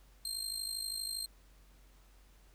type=tone with amplitude modulation; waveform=25% pulse; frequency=4186 Hz; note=C8; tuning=in tune; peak=-29 dBFS; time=0.25-1.26 s; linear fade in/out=2 ms; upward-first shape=sine; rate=52.5 Hz; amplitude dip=70%; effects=added 47 Hz sine -59 dBFS peak until 2.54 s + pink hiss -67 dBFS RMS until 2.54 s